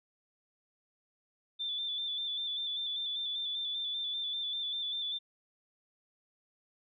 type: tone with vibrato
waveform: sine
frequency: 3517 Hz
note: A7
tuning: 1 cent flat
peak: -33 dBFS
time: 1.59-5.19 s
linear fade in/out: 20 ms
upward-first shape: square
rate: 5.1 Hz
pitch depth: 29 cents each way
effects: none